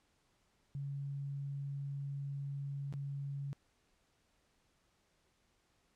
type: tone with dropouts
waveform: sine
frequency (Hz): 140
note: C#3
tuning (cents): +18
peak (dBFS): -38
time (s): 0.75-3.53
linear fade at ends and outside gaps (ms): 0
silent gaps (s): 2.926-2.938
effects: pink hiss -75 dBFS RMS until 5.95 s + low-pass 9000 Hz 12 dB/octave